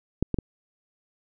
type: clicks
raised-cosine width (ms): 3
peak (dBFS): -9 / -12 / -13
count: 3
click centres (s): 0.226 / 0.343 / 0.387
effects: none